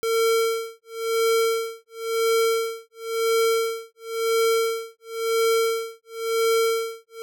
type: tone with tremolo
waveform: square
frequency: 454 Hz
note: A#4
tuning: 46 cents flat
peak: -18 dBFS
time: 0.03-7.22 s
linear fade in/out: 0 ms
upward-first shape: sine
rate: 0.96 Hz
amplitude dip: 100%
effects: none